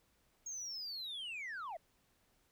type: linear sweep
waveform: sine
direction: down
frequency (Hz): 6600 to 610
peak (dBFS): -39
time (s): 0.46-1.77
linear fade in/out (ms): 5
effects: tanh soft clip ceiling -40 dBFS + pink hiss -74 dBFS RMS until 2.51 s